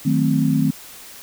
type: chord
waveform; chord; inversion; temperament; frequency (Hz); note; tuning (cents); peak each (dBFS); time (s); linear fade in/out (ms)
sine; D# diminished seventh; none; equal; 155.56 / 185 / 220 / 261.6; D#3 / F#3 / A3 / C4; 0 / 0 / 0 / 0; -19 / -25 / -21 / -19; 0.05-0.71; 10
effects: white hiss -40 dBFS RMS until 1.22 s